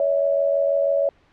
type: tone pair together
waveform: sine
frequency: 562 / 648.2 Hz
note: C#5 / E5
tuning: +24 / -29 cents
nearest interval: major second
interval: 247 cents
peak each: -18 / -23 dBFS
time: 0-1.09 s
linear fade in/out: 2 ms
effects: pink hiss -58 dBFS RMS until 1.32 s + low-pass 3000 Hz 12 dB/octave